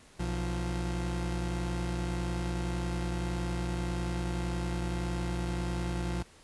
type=tone pair together; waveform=30% pulse; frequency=61.73 / 174.61 Hz; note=B1 / F3; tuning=0 / 0 cents; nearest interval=octave + tritone; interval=1800 cents; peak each=-30 / -32 dBFS; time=0.19-6.23 s; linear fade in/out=10 ms; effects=pink hiss -57 dBFS RMS until 6.43 s + resampled to 24000 Hz